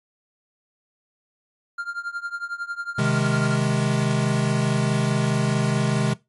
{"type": "tone with tremolo", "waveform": "triangle", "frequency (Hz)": 1396.9, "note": "F6", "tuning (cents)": 0, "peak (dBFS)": -22, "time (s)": [1.78, 3.58], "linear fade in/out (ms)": 5, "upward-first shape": "triangle", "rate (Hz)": 11, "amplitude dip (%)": 100}
{"type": "chord", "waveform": "square", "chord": "Ab major", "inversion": "first", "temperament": "equal", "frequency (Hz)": [130.81, 155.56, 207.7], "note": ["C3", "Eb3", "Ab3"], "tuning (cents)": [0, 0, 0], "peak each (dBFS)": [-23, -25, -25], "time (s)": [2.98, 6.14], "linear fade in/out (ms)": 10}
{"effects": ["noise-tail reverb RT60 0.2 s tail -19 dB re dry", "MP3 48 kbps"]}